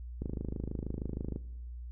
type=click train; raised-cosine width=3 ms; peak=-23 dBFS; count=31; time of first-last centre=0.22-1.361 s; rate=26.3 Hz; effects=noise-tail reverb RT60 0.9 s tail -19 dB re dry + added 60 Hz sine -40 dBFS peak until 1.91 s